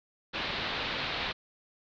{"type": "low-pass noise", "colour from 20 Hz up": "white", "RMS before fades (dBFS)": -34, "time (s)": [0.33, 1.33], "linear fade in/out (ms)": 20, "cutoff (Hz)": 4200, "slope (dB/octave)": 48, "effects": []}